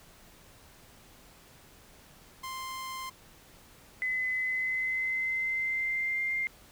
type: tone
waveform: sawtooth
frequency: 1047 Hz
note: C6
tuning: 1 cent sharp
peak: -33 dBFS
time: 2.43-3.1 s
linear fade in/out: 10 ms
type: tone with pitch glide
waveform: sine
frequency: 2024 to 2105 Hz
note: B6 to C7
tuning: +42 to +10 cents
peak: -28 dBFS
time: 4.02-6.47 s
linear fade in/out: 0 ms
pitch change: +68 cents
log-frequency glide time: 4.37-6.33 s
effects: pink hiss -56 dBFS RMS until 6.71 s